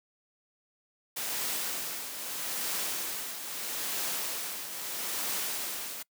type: noise with tremolo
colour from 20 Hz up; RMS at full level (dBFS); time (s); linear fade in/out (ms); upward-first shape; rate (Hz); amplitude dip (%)
white; -32; 1.16-6.03; 10; triangle; 0.78; 60
effects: noise-tail reverb RT60 0.1 s tail -24 dB re dry + high-pass 200 Hz 12 dB/octave